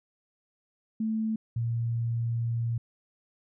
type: tone pair in turn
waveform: sine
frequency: 220 / 116.54 Hz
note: A3 / A#2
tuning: 0 / 0 cents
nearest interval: major seventh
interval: 1100 cents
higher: first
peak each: -26 dBFS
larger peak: neither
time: 1-1.36 / 1.56-2.78 s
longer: second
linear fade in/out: 5 ms
effects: none